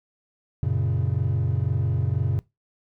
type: chord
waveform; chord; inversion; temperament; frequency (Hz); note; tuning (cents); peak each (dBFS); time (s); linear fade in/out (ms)
triangle; F# major; none; equal; 92.5 / 116.54 / 138.59; F#2 / A#2 / C#3; 0 / 0 / 0; -23; 0.63-2.39; 0
effects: noise-tail reverb RT60 0.2 s tail -21 dB re dry + tanh soft clip ceiling -12 dBFS